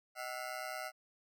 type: ring-modulated tone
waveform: 20% pulse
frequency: 691 Hz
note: F5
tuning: 19 cents flat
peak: -32 dBFS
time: 0.15-0.92 s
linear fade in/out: 50 ms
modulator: 64.3 Hz
effects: none

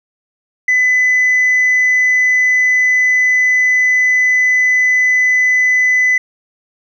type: tone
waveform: sine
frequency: 2006 Hz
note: B6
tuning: 26 cents sharp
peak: -7 dBFS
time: 0.68-6.18 s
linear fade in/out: 5 ms
effects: tanh soft clip ceiling -7 dBFS + 8-bit

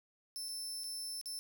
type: tone with dropouts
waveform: 25% pulse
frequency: 5300 Hz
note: E8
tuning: 9 cents sharp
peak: -35 dBFS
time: 0.36-1.39 s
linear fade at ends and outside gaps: 0 ms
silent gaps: 0.485-0.489 / 0.836-0.841 / 1.213-1.258 s
effects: none

